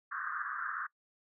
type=band-pass noise; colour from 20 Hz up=white; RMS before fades=-38 dBFS; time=0.11-0.87 s; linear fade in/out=10 ms; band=1100 to 1700 Hz; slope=96 dB/octave; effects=noise-tail reverb RT60 0.1 s tail -23 dB re dry